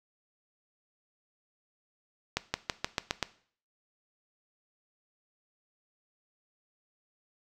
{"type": "accelerating click train", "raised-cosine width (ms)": 0.2, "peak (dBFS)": -10, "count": 7, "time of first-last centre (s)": [2.37, 3.227], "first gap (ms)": 170, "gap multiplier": 0.93, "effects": ["noise-tail reverb RT60 0.5 s tail -17 dB re dry"]}